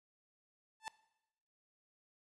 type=tone with exponential growth; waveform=sawtooth; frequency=880 Hz; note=A5; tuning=in tune; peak=-33 dBFS; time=0.8-0.88 s; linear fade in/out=0 ms; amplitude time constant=17 ms; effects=noise-tail reverb RT60 0.9 s tail -19 dB re dry + resampled to 24000 Hz